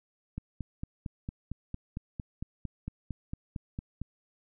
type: click train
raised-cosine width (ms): 5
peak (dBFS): -23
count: 17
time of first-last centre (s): 0.38-4.016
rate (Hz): 4.4
effects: none